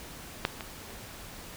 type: clicks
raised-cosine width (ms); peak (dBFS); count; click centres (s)
0.3; -9 / -20 / -30; 3; 0.451 / 0.608 / 0.905
effects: pink hiss -45 dBFS RMS until 1.56 s